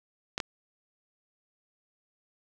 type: clicks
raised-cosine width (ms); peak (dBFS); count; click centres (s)
0.2; -13; 2; 0.379 / 0.402
effects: none